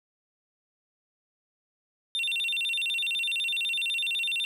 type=tone with vibrato; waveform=triangle; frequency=3136 Hz; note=G7; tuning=in tune; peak=-25 dBFS; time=2.15-4.45 s; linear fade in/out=0 ms; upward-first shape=square; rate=12 Hz; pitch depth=240 cents each way; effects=10-bit